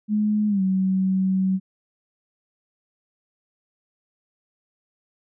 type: tone with pitch glide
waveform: sine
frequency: 211.1 to 189.16 Hz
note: G#3 to F#3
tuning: +29 to +39 cents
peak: -18 dBFS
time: 0.08-1.6 s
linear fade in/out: 50 ms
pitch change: -190 cents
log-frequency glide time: 0.48-0.62 s
effects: none